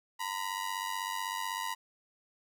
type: ring-modulated tone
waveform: sawtooth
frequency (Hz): 965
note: B5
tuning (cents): -40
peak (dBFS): -27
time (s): 0.19-1.75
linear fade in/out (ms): 20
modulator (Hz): 48
effects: none